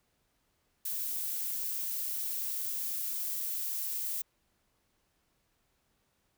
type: noise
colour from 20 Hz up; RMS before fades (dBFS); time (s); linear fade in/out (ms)
violet; -35; 0.85-4.22; 5
effects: pink hiss -75 dBFS RMS until 6.37 s